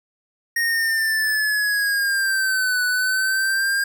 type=linear two-way sweep; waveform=square; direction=down then up; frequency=1864.7 to 1483 to 1610 Hz; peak=-19 dBFS; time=0.56-3.84 s; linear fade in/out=5 ms; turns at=2.84 s; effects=none